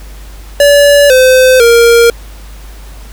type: tone with pitch steps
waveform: square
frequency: 574 / 514 / 467.5 Hz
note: D5 / C5 / A#4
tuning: -40 / -31 / +5 cents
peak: -3 dBFS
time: 0.6-2.1 s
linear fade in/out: 2 ms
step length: 500 ms
effects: added 50 Hz sine -27 dBFS peak until 3.12 s + pink hiss -37 dBFS RMS until 3.12 s